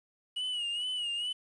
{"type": "tone with vibrato", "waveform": "triangle", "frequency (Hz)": 2910, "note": "F#7", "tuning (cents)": -29, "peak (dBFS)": -30, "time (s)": [0.36, 1.33], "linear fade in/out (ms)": 10, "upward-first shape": "sine", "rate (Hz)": 2.3, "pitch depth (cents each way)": 67, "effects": ["resampled to 24000 Hz", "10-bit"]}